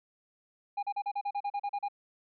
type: tone bursts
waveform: triangle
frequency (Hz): 812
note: G#5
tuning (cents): -39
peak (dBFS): -28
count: 12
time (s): 0.77-1.885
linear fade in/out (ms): 10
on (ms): 59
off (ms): 37
effects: resampled to 11025 Hz